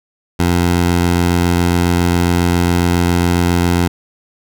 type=tone; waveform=15% pulse; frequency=87.31 Hz; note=F2; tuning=in tune; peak=-5 dBFS; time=0.39-3.88 s; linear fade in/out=10 ms; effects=none